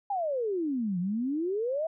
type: exponential two-way sweep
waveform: sine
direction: down then up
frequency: 830.6 to 171.5 to 664 Hz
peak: -27 dBFS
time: 0.1-1.87 s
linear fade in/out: 5 ms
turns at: 0.99 s
effects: none